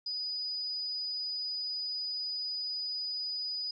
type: tone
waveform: sine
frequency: 4958 Hz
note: D#8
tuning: 7 cents flat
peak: -33 dBFS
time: 0.06-3.71 s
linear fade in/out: 5 ms
effects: none